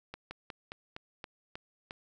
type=slowing click train; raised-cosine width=0.3 ms; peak=-25 dBFS; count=8; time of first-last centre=0.14-1.909 s; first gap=170 ms; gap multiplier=1.13; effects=none